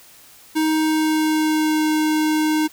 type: tone with pitch glide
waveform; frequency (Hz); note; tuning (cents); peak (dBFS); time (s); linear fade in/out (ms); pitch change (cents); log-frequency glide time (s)
square; 313.6 to 309.3; D#4 to D#4; +14 to -10; -17; 0.55-2.68; 20; -24; 0.67-1.86
effects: white hiss -47 dBFS RMS until 2.72 s